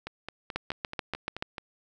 two click trains, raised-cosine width 0.3 ms, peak -20 / -14 dBFS, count 8 / 7, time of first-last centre 0.07-1.582 / 0.56-1.425 s, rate 4.63 / 6.94 Hz, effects none

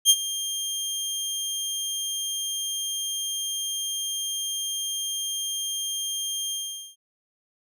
20% pulse tone with ADSR envelope, 3200 Hz, G7, 35 cents sharp, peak -6 dBFS, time 0.05-6.96 s, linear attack 49 ms, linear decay 49 ms, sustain -16 dB, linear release 440 ms, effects none

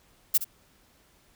violet noise with echo, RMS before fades -20 dBFS, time 0.34-0.38 s, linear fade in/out 10 ms, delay 66 ms, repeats 1, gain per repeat -12 dB, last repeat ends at 0.446 s, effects pink hiss -62 dBFS RMS until 1.35 s

